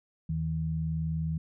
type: tone pair together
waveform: sine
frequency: 79.8 / 159.6 Hz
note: D#2 / D#3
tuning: +44 / +44 cents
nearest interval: octave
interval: 1200 cents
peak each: -34 / -29 dBFS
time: 0.29-1.38 s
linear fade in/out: 5 ms
effects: none